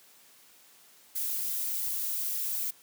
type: noise with flanger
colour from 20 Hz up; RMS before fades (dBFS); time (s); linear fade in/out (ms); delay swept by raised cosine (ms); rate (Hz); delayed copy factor
violet; -32; 1.15-2.71; 10; 1.9 to 2.81; 2.8; +0.65
effects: white hiss -58 dBFS RMS until 2.82 s + high-pass 150 Hz 12 dB/octave